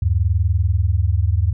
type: tone pair together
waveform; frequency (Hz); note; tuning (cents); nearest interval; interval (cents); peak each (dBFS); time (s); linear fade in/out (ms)
sine; 77.56 / 98; D#2 / G2; -5 / 0; major third; 405; -17; 0.02-1.53; 5
effects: none